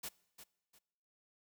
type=noise with echo; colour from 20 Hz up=white; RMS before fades=-43 dBFS; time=0.03-0.09 s; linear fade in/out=10 ms; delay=350 ms; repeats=2; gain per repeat=-11 dB; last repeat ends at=0.79 s; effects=noise-tail reverb RT60 0.9 s tail -22 dB re dry